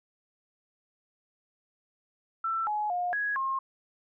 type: tone with pitch steps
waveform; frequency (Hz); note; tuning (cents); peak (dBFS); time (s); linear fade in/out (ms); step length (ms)
sine; 1335 / 843 / 713 / 1666 / 1070; E6 / G#5 / F5 / G#6 / C6; +22 / +26 / +36 / +5 / +38; -27; 2.44-3.59; 5; 230
effects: none